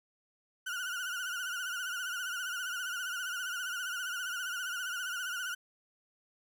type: tone with vibrato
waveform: 35% pulse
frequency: 1458 Hz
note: F#6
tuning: 26 cents flat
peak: -33 dBFS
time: 0.66-5.55 s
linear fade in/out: 10 ms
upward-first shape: triangle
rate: 15 Hz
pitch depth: 100 cents each way
effects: none